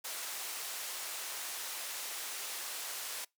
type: band-pass noise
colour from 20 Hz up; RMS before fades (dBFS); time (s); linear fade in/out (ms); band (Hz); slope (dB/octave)
white; -41; 0.04-3.25; 10; 540 to 13000; 12
effects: noise-tail reverb RT60 0.2 s tail -25 dB re dry